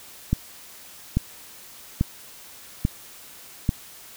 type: click train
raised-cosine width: 5 ms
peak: -7 dBFS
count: 5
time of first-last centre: 0.33-3.691 s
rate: 1.19 Hz
effects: white hiss -45 dBFS RMS until 4.16 s